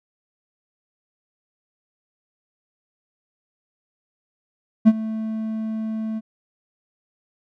triangle tone with ADSR envelope, 220 Hz, A3, in tune, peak -4 dBFS, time 4.85-6.21 s, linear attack 27 ms, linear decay 44 ms, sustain -18 dB, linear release 35 ms, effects none

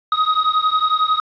square beating tone pair, 1254 / 1265 Hz, D#6 / D#6, +13 / +28 cents, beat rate 11 Hz, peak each -18 / -19 dBFS, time 0.12-1.2 s, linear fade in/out 2 ms, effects resampled to 11025 Hz + 7-bit

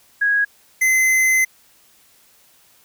sine / square tone pair in turn, 1653 / 2052 Hz, G#6 / C7, -9 / -34 cents, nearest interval major third, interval 375 cents, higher second, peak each -14 dBFS, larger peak neither, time 0.21-0.45 / 0.81-1.45 s, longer second, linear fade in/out 10 ms, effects white hiss -54 dBFS RMS until 2.84 s

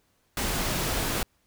pink noise, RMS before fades -28 dBFS, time 0.37-1.23 s, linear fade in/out 2 ms, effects pink hiss -69 dBFS RMS until 1.46 s

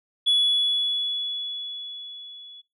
sine tone with level ramp, 3400 Hz, G#7, 40 cents sharp, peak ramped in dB -14 to -42 dBFS, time 0.26-2.62 s, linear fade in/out 20 ms, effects noise-tail reverb RT60 0.2 s tail -21 dB re dry + tanh soft clip ceiling -15 dBFS

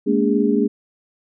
sine tone cluster, 210.1 / 233.1 / 288.3 / 408.9 Hz, G#3 / A#3 / D4 / G#4, +20 / 0 / -32 / -27 cents, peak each -20 dBFS, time 0.06-0.68 s, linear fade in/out 20 ms, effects none

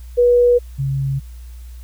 sine tone pair in turn, 485.8 / 136.32 Hz, B4 / C#3, -29 / -29 cents, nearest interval octave + minor seventh, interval 2200 cents, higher first, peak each -9 / -17 dBFS, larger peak first, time 0.17-0.59 / 0.78-1.2 s, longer neither, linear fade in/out 20 ms, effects added 60 Hz sine -32 dBFS peak until 1.83 s + white hiss -52 dBFS RMS until 1.83 s

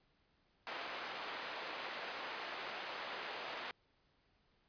pink band-pass noise, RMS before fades -45 dBFS, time 0.67-3.71 s, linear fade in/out 0 ms, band 610 to 3500 Hz, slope 12 dB/octave, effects pink hiss -75 dBFS RMS until 4.68 s + resampled to 11025 Hz

